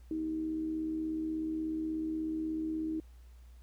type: tone with amplitude modulation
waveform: sine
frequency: 316.3 Hz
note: D#4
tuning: 29 cents sharp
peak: -30 dBFS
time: 0.11-3 s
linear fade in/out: 2 ms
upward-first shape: sine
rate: 76.5 Hz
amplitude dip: 45%
effects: added 60 Hz sine -51 dBFS peak until 3.62 s + pink hiss -69 dBFS RMS until 3.62 s